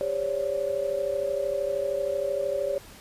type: tone cluster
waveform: sine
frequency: 400.1 / 538 / 571 Hz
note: G4 / C5 / D5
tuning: +35 / +48 / -49 cents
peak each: -33 / -30 / -27 dBFS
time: 0.01-2.78 s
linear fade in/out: 0 ms
effects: pink hiss -48 dBFS RMS until 3 s + resampled to 32000 Hz